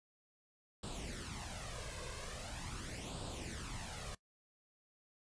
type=noise with flanger; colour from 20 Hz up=pink; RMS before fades=-45 dBFS; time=0.83-4.15 s; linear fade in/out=5 ms; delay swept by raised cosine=0.24 to 1.94 ms; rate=0.42 Hz; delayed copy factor=+0.65; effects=noise-tail reverb RT60 0.1 s tail -21 dB re dry + resampled to 22050 Hz